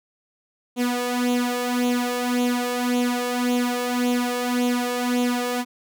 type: tone with flanger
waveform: sawtooth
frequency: 245.5 Hz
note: B3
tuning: 10 cents flat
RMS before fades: -23 dBFS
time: 0.76-5.65 s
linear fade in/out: 50 ms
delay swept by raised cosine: 0.29 to 1.79 ms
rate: 1.8 Hz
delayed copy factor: +0.7
effects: none